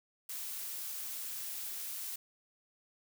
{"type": "noise", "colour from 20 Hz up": "blue", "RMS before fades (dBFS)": -41, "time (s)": [0.29, 2.16], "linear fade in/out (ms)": 5, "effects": []}